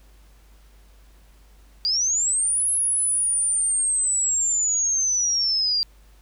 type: linear two-way sweep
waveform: sine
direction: up then down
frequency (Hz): 4700 to 10660 to 4700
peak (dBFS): -19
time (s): 1.85-5.83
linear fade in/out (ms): 0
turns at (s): 2.7
effects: added 50 Hz sine -49 dBFS peak until 6.21 s + pink hiss -59 dBFS RMS until 6.21 s